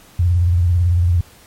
sine tone with vibrato, 87.31 Hz, F2, in tune, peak -11 dBFS, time 0.19-1.21 s, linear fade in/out 5 ms, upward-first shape sine, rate 18 Hz, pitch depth 90 cents each way, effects pink hiss -46 dBFS RMS until 1.46 s + MP3 64 kbps

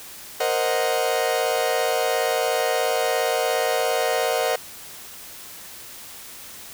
40% pulse chord, C half-diminished seventh, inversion third, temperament equal, 466.2 / 523.3 / 622.3 / 740 Hz, Bb4 / C5 / Eb5 / Gb5, 0 / 0 / 0 / 0 cents, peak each -25 dBFS, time 0.4-4.56 s, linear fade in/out 5 ms, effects white hiss -40 dBFS RMS until 6.73 s

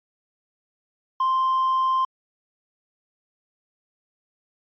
triangle tone, 1046.5 Hz, C6, in tune, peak -16 dBFS, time 1.2-2.05 s, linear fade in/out 5 ms, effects tanh soft clip ceiling -13 dBFS + resampled to 11025 Hz

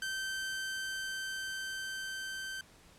sawtooth tone with level ramp, 1551 Hz, G6, 19 cents flat, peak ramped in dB -31 to -35 dBFS, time 0.02-2.61 s, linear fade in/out 2 ms, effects pink hiss -60 dBFS RMS until 2.98 s + low-pass 11000 Hz 12 dB/octave

